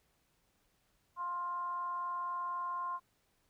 sine tone with frequency modulation, 1054 Hz, C6, 12 cents sharp, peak -35 dBFS, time 1.16-3 s, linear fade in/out 50 ms, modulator 348 Hz, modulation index 0.34, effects pink hiss -75 dBFS RMS until 3.49 s

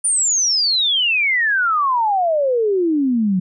sine exponential sweep, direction down, 9480 to 178.2 Hz, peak -14 dBFS, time 0.04-3.4 s, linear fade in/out 10 ms, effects none

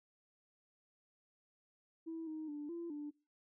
sine tone with pitch steps, 326.4 / 312.8 / 294.3 / 339.6 / 294.5 Hz, E4 / D#4 / D4 / F4 / D4, -17 / +9 / +4 / -48 / +5 cents, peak -40 dBFS, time 2.06-3.11 s, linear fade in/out 20 ms, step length 210 ms, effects noise-tail reverb RT60 0.3 s tail -23 dB re dry + tanh soft clip ceiling -37 dBFS

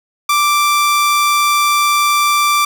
sawtooth tone, 1174.7 Hz, D6, in tune, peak -7 dBFS, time 0.29-2.65 s, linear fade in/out 5 ms, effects none

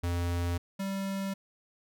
square tone pair in turn, 86.8 / 194.86 Hz, F2 / G3, -10 / -10 cents, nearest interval octave + major second, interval 1400 cents, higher second, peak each -29 / -32 dBFS, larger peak first, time 0.03-0.58 / 0.79-1.34 s, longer neither, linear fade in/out 10 ms, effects none

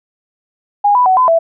sine tone with pitch steps, 819 / 991 / 749 / 1014 / 662 Hz, G#5 / B5 / F#5 / B5 / E5, -24 / +6 / +21 / +45 / +7 cents, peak -7 dBFS, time 0.84-1.39 s, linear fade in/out 10 ms, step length 110 ms, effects none

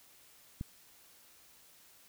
click, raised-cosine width 5 ms, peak -25 dBFS, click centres 0.611 s, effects white hiss -61 dBFS RMS until 2.08 s

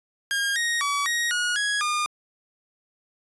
sawtooth tone with pitch steps, 1619 / 1872 / 1140 / 1883 / 1448 / 1664 / 1212 Hz, G#6 / A#6 / C#6 / A#6 / F#6 / G#6 / D#6, -45 / +7 / +48 / +17 / -38 / +3 / -46 cents, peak -19 dBFS, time 0.31-2.06 s, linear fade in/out 0 ms, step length 250 ms, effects resampled to 24000 Hz

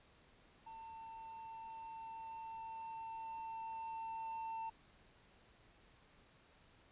triangle tone with level ramp, 899 Hz, A5, 37 cents sharp, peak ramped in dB -48 to -39 dBFS, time 0.66-4.7 s, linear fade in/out 10 ms, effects pink hiss -67 dBFS RMS until 6.91 s + resampled to 8000 Hz

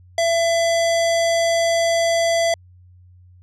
square tone with low-pass filter, 670 Hz, E5, 28 cents sharp, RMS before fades -18 dBFS, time 0.18-2.54 s, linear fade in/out 2 ms, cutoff 7200 Hz, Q 1.4, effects added 90 Hz sine -45 dBFS peak until 3.42 s

